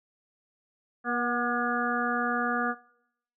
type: harmonic tone with a mistuned harmonic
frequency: 240 Hz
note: B3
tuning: 49 cents flat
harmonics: 1 / 2 / 3 / 5 / 6 / 7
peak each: -32 / -36 / -33 / -32 / -32 / -33 dBFS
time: 1.04-2.75 s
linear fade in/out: 50 ms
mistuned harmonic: 3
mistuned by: +30 cents
effects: noise-tail reverb RT60 0.7 s tail -20 dB re dry